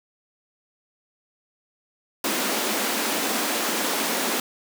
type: high-pass noise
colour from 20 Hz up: pink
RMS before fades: -25 dBFS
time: 2.24-4.4 s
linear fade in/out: 2 ms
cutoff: 210 Hz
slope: 48 dB/octave
effects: none